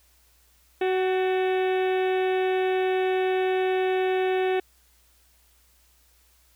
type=harmonic tone with a mistuned harmonic; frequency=374.2 Hz; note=F#4; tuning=20 cents sharp; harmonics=1 / 2 / 3 / 4 / 5 / 6 / 7 / 8 / 9 / 10; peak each=-22 / -29 / -44 / -39 / -37 / -39 / -39 / -45 / -47 / -47 dBFS; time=0.81-4.6 s; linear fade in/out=5 ms; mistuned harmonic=5; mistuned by=-59 cents; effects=added 60 Hz sine -62 dBFS peak until 6.55 s + white hiss -62 dBFS RMS until 6.55 s